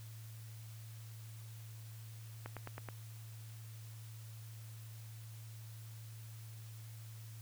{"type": "click train", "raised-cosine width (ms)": 0.5, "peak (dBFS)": -29, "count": 5, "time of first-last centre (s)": [2.46, 2.887], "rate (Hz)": 9.36, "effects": ["added 111 Hz sine -48 dBFS peak until 7.41 s", "white hiss -60 dBFS RMS until 7.41 s"]}